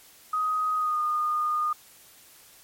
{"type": "tone with pitch glide", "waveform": "sine", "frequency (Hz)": [1254, 1223.2], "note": ["D#6", "D#6"], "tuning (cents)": [13, -30], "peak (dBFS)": -23, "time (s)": [0.33, 1.73], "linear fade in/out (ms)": 5, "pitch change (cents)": -43, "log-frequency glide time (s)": [0.76, 1], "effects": ["white hiss -53 dBFS RMS until 2.63 s", "MP3 64 kbps"]}